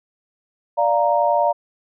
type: chord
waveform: sine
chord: Bb major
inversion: first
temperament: equal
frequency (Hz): 587.3 / 698.5 / 932.3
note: D5 / F5 / Bb5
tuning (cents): 0 / 0 / 0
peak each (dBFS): -19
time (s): 0.77-1.53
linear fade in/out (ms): 20
effects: none